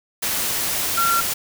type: tone in noise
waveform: sine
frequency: 1369 Hz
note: F6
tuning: 35 cents flat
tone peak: -17 dBFS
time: 0.97-1.21 s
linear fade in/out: 10 ms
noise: white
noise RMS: -23 dBFS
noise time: 0.22-1.34 s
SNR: +3 dB
effects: none